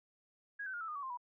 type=tone with pitch steps; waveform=sine; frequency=1650 / 1530.6 / 1419.9 / 1317.2 / 1221.9 / 1133.5 / 1051.5 / 975.4 Hz; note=G#6 / G6 / F6 / E6 / D#6 / C#6 / C6 / B5; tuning=-12 / -42 / +28 / -2 / -32 / +38 / +8 / -22 cents; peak=-39 dBFS; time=0.59-1.174 s; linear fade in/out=10 ms; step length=73 ms; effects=none